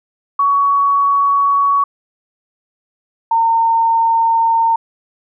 sine tone pair in turn, 1123 / 912.4 Hz, C#6 / A#5, +22 / -37 cents, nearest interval major third, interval 359 cents, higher first, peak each -10 dBFS, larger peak neither, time 0.39-1.84 / 3.31-4.76 s, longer neither, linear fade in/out 5 ms, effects none

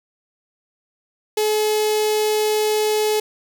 sawtooth tone with notch filter, 427.1 Hz, G#4, 48 cents sharp, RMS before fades -19 dBFS, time 1.37-3.2 s, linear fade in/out 5 ms, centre 1400 Hz, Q 0.85, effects 9-bit

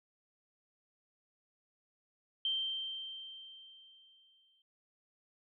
sine tone with exponential decay, 3136 Hz, G7, in tune, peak -30 dBFS, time 2.45-4.62 s, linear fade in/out 2 ms, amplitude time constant 470 ms, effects none

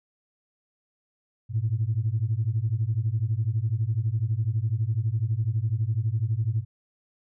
sine beating tone pair, 104.9 / 116.9 Hz, G#2 / A#2, +18 / +5 cents, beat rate 12 Hz, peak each -25 dBFS, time 1.49-6.65 s, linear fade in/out 50 ms, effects tanh soft clip ceiling -16 dBFS

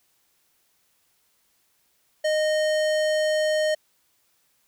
sine tone with hard clipping, 617 Hz, D#5, 15 cents flat, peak -22 dBFS, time 2.24-3.75 s, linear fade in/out 10 ms, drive 18 dB, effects white hiss -67 dBFS RMS until 4.67 s

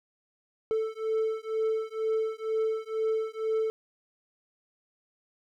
triangle beating tone pair, 440 / 442.1 Hz, A4 / A4, 0 / +8 cents, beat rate 2.1 Hz, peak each -28 dBFS, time 0.71-3.7 s, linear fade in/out 0 ms, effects none

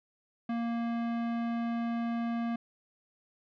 sine tone with tanh clipping, 233.2 Hz, A#3, 1 cent sharp, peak -32 dBFS, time 0.49-2.56 s, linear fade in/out 5 ms, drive 18 dB, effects none

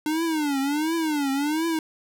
square tone with vibrato, 300 Hz, D4, 37 cents sharp, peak -23 dBFS, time 0.06-1.79 s, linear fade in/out 2 ms, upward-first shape triangle, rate 1.4 Hz, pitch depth 200 cents each way, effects none

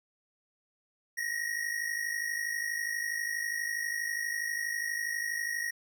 square tone pair together, 1859.7 / 1912 Hz, A#6 / A#6, -5 / +43 cents, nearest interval unison, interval 48 cents, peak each -35 / -35 dBFS, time 1.17-5.71 s, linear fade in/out 10 ms, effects none

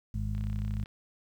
harmonic tone, 51.91 Hz, G#1, in tune, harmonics 1 / 2 / 3 / 4, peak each -33 / -33 / -44 / -39 dBFS, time 0.14-0.84 s, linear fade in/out 5 ms
click train, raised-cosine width 0.3 ms, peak -35 dBFS, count 18, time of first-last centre 0.35-0.859 s, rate 33.4 Hz
effects 10-bit

